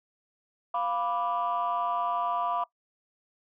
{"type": "chord", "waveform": "sine", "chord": "B diminished", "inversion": "second", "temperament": "equal", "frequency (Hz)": [698.5, 987.8, 1174.7], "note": ["F5", "B5", "D6"], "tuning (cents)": [0, 0, 0], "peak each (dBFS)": -30, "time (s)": [0.74, 2.64], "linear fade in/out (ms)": 5, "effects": ["noise-tail reverb RT60 0.1 s tail -19 dB re dry", "tanh soft clip ceiling -20 dBFS"]}